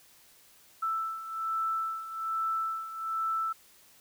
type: beating tone pair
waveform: sine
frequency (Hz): 1322 / 1323.2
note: E6 / E6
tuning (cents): +5 / +6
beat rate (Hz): 1.2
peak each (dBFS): -36 / -31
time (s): 0.82-3.53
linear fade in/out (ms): 10
effects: white hiss -59 dBFS RMS until 4 s